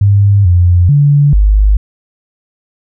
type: tone with pitch steps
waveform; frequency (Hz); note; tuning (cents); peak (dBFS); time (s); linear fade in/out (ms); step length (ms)
sine; 100.6 / 88.4 / 144 / 51; G2 / F2 / D3 / G#1; +45 / +22 / -34 / -31; -4; 0.01-1.77; 5; 440
effects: none